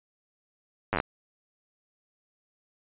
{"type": "slowing click train", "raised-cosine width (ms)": 0.5, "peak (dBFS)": -11, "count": 7, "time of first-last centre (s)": [0.93, 1.001], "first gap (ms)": 9, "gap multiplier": 1.11, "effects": ["resampled to 8000 Hz"]}